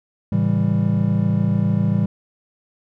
triangle chord, A dominant seventh, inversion none, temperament just, 110 / 137.5 / 165 / 198 Hz, A2 / C#3 / E3 / G3, 0 / -14 / +2 / +18 cents, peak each -19 / -23 / -19 / -18 dBFS, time 0.32-2.06 s, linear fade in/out 5 ms, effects none

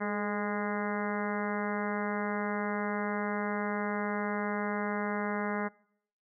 harmonic tone with a mistuned harmonic, 206.1 Hz, G#3, 13 cents flat, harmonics 1 / 2 / 3 / 4 / 5 / 6 / 7 / 8 / 9 / 10, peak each -34 / -37 / -39 / -40 / -41 / -42 / -42 / -43 / -44 / -44 dBFS, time 0-5.69 s, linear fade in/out 20 ms, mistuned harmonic 2, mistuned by +38 cents, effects noise-tail reverb RT60 0.7 s tail -24 dB re dry

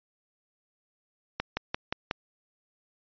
slowing click train, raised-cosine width 0.3 ms, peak -12 dBFS, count 5, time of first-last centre 1.4-2.111 s, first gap 170 ms, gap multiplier 1.03, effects resampled to 11025 Hz

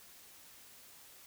silence, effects white hiss -57 dBFS RMS until 1.26 s

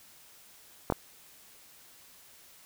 clicks, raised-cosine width 1 ms, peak -13 dBFS, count 2, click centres 0.901 / 0.923 s, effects white hiss -56 dBFS RMS until 2.65 s

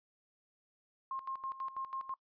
sine tone with tremolo, 1066 Hz, C6, 32 cents sharp, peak -36 dBFS, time 1.11-2.14 s, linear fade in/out 2 ms, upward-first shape square, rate 6.1 Hz, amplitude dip 75%, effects noise-tail reverb RT60 0.1 s tail -22 dB re dry + resampled to 11025 Hz

